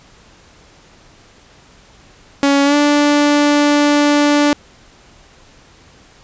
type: tone with pitch glide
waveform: sawtooth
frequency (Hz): 280.1 to 292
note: C#4 to D4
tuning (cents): +18 to -10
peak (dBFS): -6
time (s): 2.43-4.53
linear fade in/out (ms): 0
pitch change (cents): +72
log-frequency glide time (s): 2.64-2.75
effects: pink hiss -46 dBFS RMS until 6.23 s + resampled to 16000 Hz